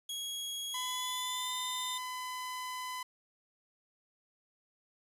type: tone with pitch glide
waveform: sawtooth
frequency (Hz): 3313 to 3613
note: G#7 to A7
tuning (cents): -5 to +45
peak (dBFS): -34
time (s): 0.09-1.98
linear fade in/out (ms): 5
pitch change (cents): +150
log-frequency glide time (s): 0.71-1.55
type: tone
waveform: sawtooth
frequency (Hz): 1009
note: B5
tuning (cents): +37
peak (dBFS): -34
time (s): 0.74-3.03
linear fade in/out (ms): 5
effects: resampled to 32000 Hz + 10-bit